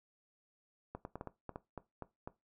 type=clicks; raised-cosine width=1 ms; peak=-28 dBFS; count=10; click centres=0.95 / 1.051 / 1.156 / 1.211 / 1.273 / 1.493 / 1.559 / 1.777 / 2.023 / 2.275 s; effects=noise-tail reverb RT60 0.2 s tail -17 dB re dry